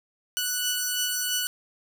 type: tone pair together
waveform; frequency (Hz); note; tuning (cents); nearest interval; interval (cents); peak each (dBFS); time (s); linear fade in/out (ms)
10% pulse; 1480 / 2963; F#6 / F#7; 0 / +2; octave; 1202; -20; 0.37-1.47; 0
effects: none